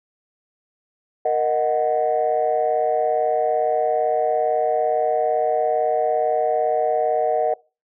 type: chord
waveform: sine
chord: D# minor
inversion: second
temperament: equal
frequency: 466.2 / 622.3 / 740 Hz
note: A#4 / D#5 / F#5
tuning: 0 / 0 / 0 cents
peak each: -22 / -20 / -20 dBFS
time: 1.25-7.54 s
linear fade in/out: 5 ms
effects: noise-tail reverb RT60 0.3 s tail -23 dB re dry + tanh soft clip ceiling -10 dBFS